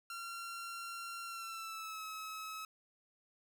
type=tone with pitch glide; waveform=sawtooth; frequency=1372 to 1287.5 Hz; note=F6 to E6; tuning=-31 to -41 cents; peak=-39 dBFS; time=0.1-2.65 s; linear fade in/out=2 ms; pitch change=-110 cents; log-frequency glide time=1.25-2.03 s; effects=none